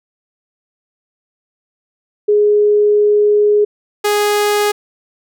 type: tone pair in turn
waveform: sine / sawtooth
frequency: 416.6 / 414.8 Hz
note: G#4 / G#4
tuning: +5 / -2 cents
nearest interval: unison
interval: 7 cents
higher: first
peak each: -8 dBFS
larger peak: neither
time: 2.28-3.65 / 4.04-4.72 s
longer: first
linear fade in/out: 10 ms
effects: none